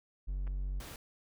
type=tone; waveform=triangle; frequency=47.1 Hz; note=F#1; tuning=32 cents sharp; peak=-31 dBFS; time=0.27-0.81 s; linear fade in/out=20 ms
type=clicks; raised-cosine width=0.5 ms; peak=-41 / -39 dBFS; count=2; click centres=0.47 / 0.476 s
type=noise; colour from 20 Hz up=pink; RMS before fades=-47 dBFS; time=0.8-0.96 s; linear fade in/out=2 ms
effects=none